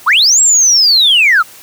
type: linear two-way sweep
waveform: sine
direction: up then down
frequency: 880 to 7690 to 1215 Hz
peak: -4 dBFS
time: 0.06-1.43 s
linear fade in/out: 20 ms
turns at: 0.41 s
effects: tanh soft clip ceiling -2 dBFS + white hiss -37 dBFS RMS until 1.62 s